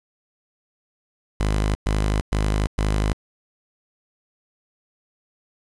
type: tone bursts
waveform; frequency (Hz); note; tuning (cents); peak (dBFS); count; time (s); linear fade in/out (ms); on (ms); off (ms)
sawtooth; 51.91; G#1; 0; -15; 4; 1.4-3.13; 0; 350; 110
effects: resampled to 24000 Hz + 7-bit